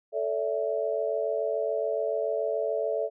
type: chord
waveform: sine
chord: A suspended fourth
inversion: none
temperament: equal with one note detuned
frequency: 440 / 572.3 / 659.3 Hz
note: A4 / D5 / E5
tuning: 0 / -45 / 0 cents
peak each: -30 dBFS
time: 0.12-3.1 s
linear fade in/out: 50 ms
effects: none